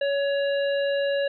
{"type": "harmonic tone", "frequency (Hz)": 561, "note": "C#5", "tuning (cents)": 21, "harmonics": [1, 3, 5, 7], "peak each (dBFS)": [-22, -32, -36, -39], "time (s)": [0.01, 1.28], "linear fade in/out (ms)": 5, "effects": []}